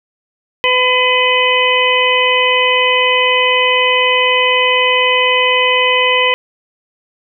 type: harmonic tone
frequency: 504 Hz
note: B4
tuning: 35 cents sharp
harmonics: 1 / 2 / 4 / 5 / 6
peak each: -16 / -16 / -16 / -16 / -16 dBFS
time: 0.64-6.34 s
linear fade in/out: 0 ms
effects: none